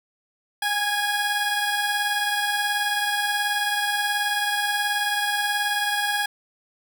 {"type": "tone pair together", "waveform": "25% pulse", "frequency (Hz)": [821.3, 1661.2], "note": ["G#5", "G#6"], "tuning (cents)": [-20, 0], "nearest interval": "octave", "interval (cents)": 1220, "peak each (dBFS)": -21, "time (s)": [0.62, 6.26], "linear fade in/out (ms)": 5, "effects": []}